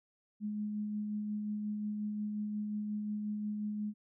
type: tone with tremolo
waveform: sine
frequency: 210 Hz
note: G#3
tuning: 19 cents sharp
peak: -33 dBFS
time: 0.4-3.94 s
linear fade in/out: 50 ms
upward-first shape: sine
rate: 5.6 Hz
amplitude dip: 25%
effects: none